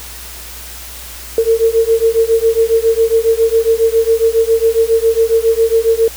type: beating tone pair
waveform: sine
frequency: 449.9 / 457.2 Hz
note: A4 / A#4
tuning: +39 / -34 cents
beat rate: 7.3 Hz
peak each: -12 dBFS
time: 1.38-6.08 s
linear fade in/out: 2 ms
effects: added 60 Hz sine -34 dBFS peak until 6.16 s + white hiss -31 dBFS RMS until 6.16 s